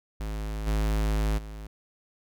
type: tone with level steps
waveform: square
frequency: 52.9 Hz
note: G#1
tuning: 33 cents sharp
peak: -31 / -24 / -38 dBFS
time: 0.2-1.67 s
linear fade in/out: 5 ms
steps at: 0.66 / 1.37 s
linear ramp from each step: 20 ms
effects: none